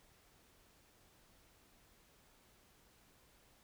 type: silence
effects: pink hiss -68 dBFS RMS until 3.63 s